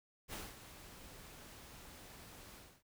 pink noise with ADSR envelope, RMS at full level -44 dBFS, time 0.28-2.83 s, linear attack 50 ms, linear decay 200 ms, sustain -11 dB, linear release 270 ms, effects none

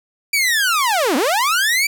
sawtooth linear two-way sweep, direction down then up, 2349 to 233.1 to 2349 Hz, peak -11 dBFS, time 0.33-1.87 s, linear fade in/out 5 ms, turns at 1.16 s, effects none

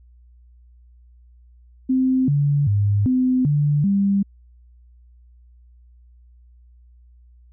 sine tone with pitch steps, 259.7 / 143.5 / 101.9 / 255.3 / 146.4 / 198.5 Hz, C4 / D3 / G#2 / C4 / D3 / G3, -13 / -40 / -32 / -42 / -5 / +22 cents, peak -15 dBFS, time 1.89-4.23 s, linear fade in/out 10 ms, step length 390 ms, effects added 60 Hz sine -47 dBFS peak until 7.52 s

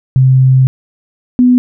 sine tone pair in turn, 130.81 / 248.6 Hz, C3 / B3, 0 / +12 cents, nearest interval major seventh, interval 1112 cents, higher second, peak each -4 dBFS, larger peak neither, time 0.16-0.67 / 1.39-1.58 s, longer first, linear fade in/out 0 ms, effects none

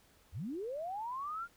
sine linear sweep, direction up, 55.5 to 1426 Hz, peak -37 dBFS, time 0.32-1.48 s, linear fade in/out 50 ms, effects pink hiss -66 dBFS RMS until 1.56 s

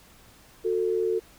sine tone pair together, 365.6 / 445.8 Hz, F#4 / A4, -21 / +23 cents, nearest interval minor third, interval 344 cents, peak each -26 / -25 dBFS, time 0.64-1.2 s, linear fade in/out 20 ms, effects pink hiss -54 dBFS RMS until 1.38 s

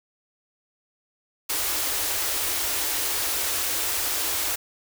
white band-stop noise, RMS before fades -26 dBFS, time 1.49-4.56 s, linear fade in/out 10 ms, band 110 to 270 Hz, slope 96 dB/octave, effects none

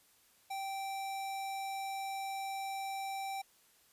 square tone, 780 Hz, G5, 9 cents flat, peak -38 dBFS, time 0.5-3.42 s, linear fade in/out 10 ms, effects white hiss -67 dBFS RMS until 3.92 s + resampled to 32000 Hz

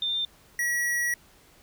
sine / square tone pair in turn, 3597 / 1922.6 Hz, A7 / B6, +37 / -47 cents, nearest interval major seventh, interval 1084 cents, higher first, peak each -25 dBFS, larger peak neither, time 0.02-0.25 / 0.59-1.14 s, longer second, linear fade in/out 2 ms, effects pink hiss -57 dBFS RMS until 1.62 s

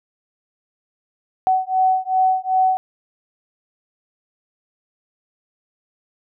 sine beating tone pair, 750 / 752.6 Hz, F#5 / F#5, +23 / +29 cents, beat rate 2.6 Hz, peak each -18 dBFS, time 1.47-2.77 s, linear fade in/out 0 ms, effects none

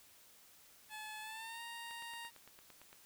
15% pulse tone with pitch glide, 860 to 932.4 Hz, A5 to A#5, -40 to 0 cents, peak -39 dBFS, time 0.89-2.31 s, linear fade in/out 50 ms, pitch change +140 cents, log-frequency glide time 1.21-1.62 s
click train, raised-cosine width 0.3 ms, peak -40 dBFS, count 10, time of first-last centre 1.91-2.929 s, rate 8.83 Hz
effects white hiss -63 dBFS RMS until 3.05 s

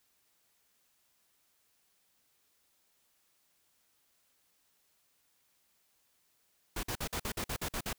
pink noise bursts, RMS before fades -36 dBFS, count 10, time 6.76-7.93 s, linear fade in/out 5 ms, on 72 ms, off 50 ms, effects white hiss -73 dBFS RMS until 7.98 s

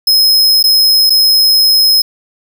45% pulse tone with dropouts, 5130 Hz, E8, 48 cents flat, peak -6 dBFS, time 0.07-2.02 s, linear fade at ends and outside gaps 5 ms, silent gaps 0.628-0.639 / 1.097-1.103 s, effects none

